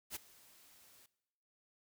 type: noise with ADSR envelope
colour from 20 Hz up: white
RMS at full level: -41 dBFS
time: 0.1-1.06 s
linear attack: 57 ms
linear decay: 15 ms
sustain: -22 dB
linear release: 3 ms
effects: noise-tail reverb RT60 0.9 s tail -19 dB re dry